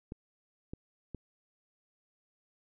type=clicks; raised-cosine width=3 ms; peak=-27 dBFS; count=3; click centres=0.121 / 0.735 / 1.147 s; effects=none